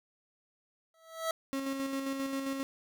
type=tone with exponential growth; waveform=25% pulse; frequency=651 Hz; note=E5; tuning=22 cents flat; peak=-24 dBFS; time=0.94-1.31 s; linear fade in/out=2 ms; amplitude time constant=80 ms
type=tone with tremolo; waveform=35% pulse; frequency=271.4 Hz; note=C#4; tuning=36 cents flat; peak=-30 dBFS; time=1.53-2.63 s; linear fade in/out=0 ms; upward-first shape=square; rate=7.5 Hz; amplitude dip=35%
effects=none

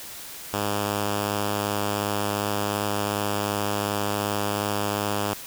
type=tone; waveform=5% pulse; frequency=102.7 Hz; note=G#2; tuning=19 cents flat; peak=-13 dBFS; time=0.53-5.34 s; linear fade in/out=5 ms; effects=white hiss -39 dBFS RMS until 5.46 s

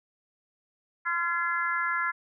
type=harmonic tone with a mistuned harmonic; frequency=343.2 Hz; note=F4; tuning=30 cents flat; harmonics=3 / 4 / 5 / 6; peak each=-33 / -29 / -30 / -35 dBFS; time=1.05-2.12 s; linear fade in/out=20 ms; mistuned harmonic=5; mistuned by=-17 cents; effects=none

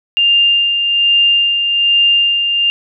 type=tone with tremolo; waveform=sine; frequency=2800 Hz; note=F7; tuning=4 cents sharp; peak=-7 dBFS; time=0.17-2.7 s; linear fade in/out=0 ms; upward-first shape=sine; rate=1.2 Hz; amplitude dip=45%; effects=none

